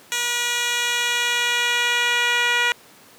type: tone with band-pass filter sweep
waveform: 10% pulse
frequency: 481.4 Hz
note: B4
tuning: 44 cents flat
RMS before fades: -21 dBFS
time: 0.12-2.72 s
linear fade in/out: 0 ms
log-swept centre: 5400 to 2300 Hz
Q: 0.87
effects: pink hiss -48 dBFS RMS until 3.18 s + high-pass 200 Hz 12 dB/octave